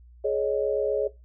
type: chord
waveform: sine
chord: Ab suspended fourth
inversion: none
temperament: equal with one note detuned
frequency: 420.6 / 554.4 / 622.3 Hz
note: Ab4 / Db5 / Eb5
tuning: +22 / 0 / 0 cents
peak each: -25 / -26 / -30 dBFS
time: 0.24-1.08 s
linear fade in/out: 10 ms
effects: noise-tail reverb RT60 0.2 s tail -17 dB re dry + added 60 Hz sine -48 dBFS peak until 1.24 s